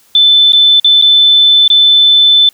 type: tone with dropouts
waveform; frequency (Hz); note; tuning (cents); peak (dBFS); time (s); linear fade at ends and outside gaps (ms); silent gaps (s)
sine; 3520; A7; 0; -3; 0.15-2.49; 2; 0.522-0.532 / 0.799-0.845 / 1.015-1.022 / 1.679-1.701
effects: white hiss -48 dBFS RMS until 2.53 s